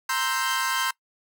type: chord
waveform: sawtooth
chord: C dominant seventh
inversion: third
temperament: equal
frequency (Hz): 932.3 / 1046.5 / 1318.5 / 1568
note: Bb5 / C6 / E6 / G6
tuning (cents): 0 / 0 / 0 / 0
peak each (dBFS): -28 / -24 / -29 / -24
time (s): 0.09-0.91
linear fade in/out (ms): 5
effects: noise-tail reverb RT60 0.1 s tail -22 dB re dry